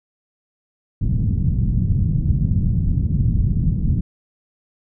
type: low-pass noise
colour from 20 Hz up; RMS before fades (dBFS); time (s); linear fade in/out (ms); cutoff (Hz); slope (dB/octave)
white; -18; 1.01-4.01; 5; 160; 24
effects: none